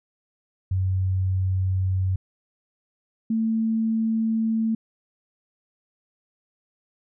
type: tone pair in turn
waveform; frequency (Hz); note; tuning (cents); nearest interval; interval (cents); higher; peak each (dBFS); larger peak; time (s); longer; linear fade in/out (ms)
sine; 93.9 / 223.3; F#2 / A3; +26 / +26; octave + minor third; 1500; second; -20; neither; 0.71-2.16 / 3.3-4.75; neither; 5
effects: none